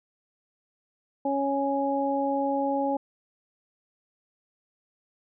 harmonic tone, 277.2 Hz, C#4, in tune, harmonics 1 / 2 / 3, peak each -28 / -28 / -28 dBFS, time 1.25-2.97 s, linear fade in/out 5 ms, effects none

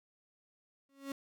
35% pulse tone with exponential growth, 275.1 Hz, C#4, 13 cents flat, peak -33 dBFS, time 0.89-1.12 s, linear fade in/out 2 ms, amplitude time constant 50 ms, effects none

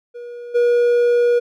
triangle tone with level steps, 480.3 Hz, B4, 48 cents flat, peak -28 / -10 dBFS, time 0.14-1.4 s, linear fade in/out 20 ms, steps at 0.54 s, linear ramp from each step 20 ms, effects none

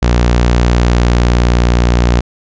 sawtooth tone, 59.7 Hz, A#1, 42 cents sharp, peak -4 dBFS, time 0.02-2.21 s, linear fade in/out 10 ms, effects resampled to 16000 Hz

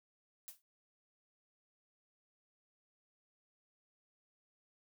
blue noise with exponential decay, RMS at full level -45 dBFS, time 0.48-0.62 s, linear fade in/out 0 ms, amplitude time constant 29 ms, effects none

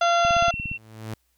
harmonic tone, 687 Hz, F5, 29 cents flat, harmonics 1 / 2 / 3 / 4 / 5 / 6 / 7 / 9, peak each -19 / -22 / -36 / -32 / -31 / -41 / -40 / -37 dBFS, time 0.01-0.51 s, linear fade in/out 5 ms
sine tone, 2715 Hz, F7, 50 cents flat, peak -29 dBFS, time 0.23-0.78 s, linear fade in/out 20 ms
click train, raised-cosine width 5 ms, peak -21 dBFS, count 9, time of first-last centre 0.25-0.715 s, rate 17.2 Hz
sawtooth tone with exponential growth, 110.1 Hz, A2, 2 cents sharp, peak -25 dBFS, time 0.54-1.14 s, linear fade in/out 5 ms, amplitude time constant 130 ms
effects added 60 Hz sine -70 dBFS peak until 1.37 s + white hiss -70 dBFS RMS until 1.37 s

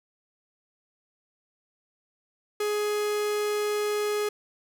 45% pulse tone, 418.1 Hz, G#4, 12 cents sharp, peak -25 dBFS, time 2.6-4.29 s, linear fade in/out 5 ms, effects none

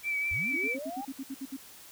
sine tone with vibrato, 2305 Hz, D7, 33 cents flat, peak -28 dBFS, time 0.03-0.77 s, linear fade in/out 50 ms, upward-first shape triangle, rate 5 Hz, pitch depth 35 cents each way
sine linear sweep, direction up, 64.1 to 830.6 Hz, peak -36 dBFS, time 0.31-1.05 s, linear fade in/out 5 ms
sine tone bursts, 269 Hz, C4, 48 cents sharp, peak -34 dBFS, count 10, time 0.52-1.568 s, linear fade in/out 10 ms, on 49 ms, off 62 ms
effects white hiss -51 dBFS RMS until 1.91 s

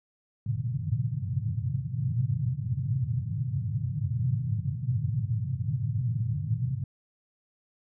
white band-pass noise, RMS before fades -29 dBFS, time 0.46-6.84 s, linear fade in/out 5 ms, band 100 to 140 Hz, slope 48 dB/octave, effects none

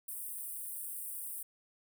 pink high-pass noise, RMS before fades -42 dBFS, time 0.08-1.43 s, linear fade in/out 5 ms, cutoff 8500 Hz, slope 96 dB/octave, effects none

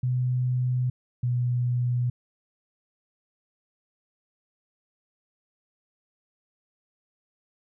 sine tone pair in turn, 125.8 / 122.86 Hz, B2 / B2, +32 / -9 cents, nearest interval unison, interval 41 cents, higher first, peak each -22 dBFS, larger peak neither, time 0.03-0.9 / 1.23-2.1 s, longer neither, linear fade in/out 5 ms, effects none

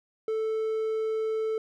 triangle tone, 440 Hz, A4, in tune, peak -24 dBFS, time 0.28-1.58 s, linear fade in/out 2 ms, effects none

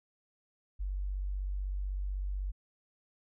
sine tone, 48 Hz, G1, 36 cents flat, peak -32 dBFS, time 0.79-2.52 s, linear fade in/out 20 ms, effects none

